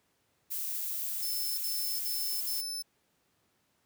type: noise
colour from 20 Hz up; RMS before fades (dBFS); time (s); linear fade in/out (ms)
violet; -35; 0.5-2.62; 20
type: tone bursts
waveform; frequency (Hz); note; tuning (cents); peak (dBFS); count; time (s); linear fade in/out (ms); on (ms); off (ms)
sawtooth; 5274; E8; 0; -32; 4; 1.22-2.825; 10; 360; 55
effects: pink hiss -73 dBFS RMS until 3.85 s + high-pass 100 Hz 12 dB/octave